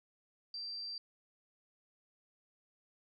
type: tone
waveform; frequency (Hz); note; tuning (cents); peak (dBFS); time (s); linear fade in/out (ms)
sine; 4699; D8; 0; -40; 0.54-0.98; 2
effects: none